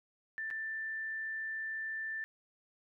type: tone with dropouts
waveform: sine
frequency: 1773 Hz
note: A6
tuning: 13 cents sharp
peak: -36 dBFS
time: 0.38-2.24 s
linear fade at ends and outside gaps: 0 ms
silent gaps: 0.503-0.51 s
effects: none